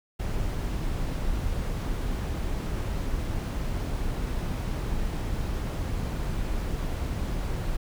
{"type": "noise", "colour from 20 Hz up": "brown", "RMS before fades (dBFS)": -29, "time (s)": [0.19, 7.77], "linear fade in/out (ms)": 10, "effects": []}